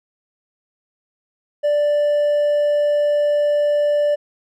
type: tone with hard clipping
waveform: triangle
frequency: 587.3 Hz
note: D5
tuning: in tune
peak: -15 dBFS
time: 1.63-4.16 s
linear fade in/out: 20 ms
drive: 5 dB
effects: none